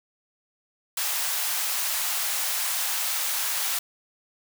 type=high-pass noise; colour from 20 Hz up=white; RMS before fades=-27 dBFS; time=0.97-3.79 s; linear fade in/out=5 ms; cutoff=670 Hz; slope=24 dB/octave; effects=none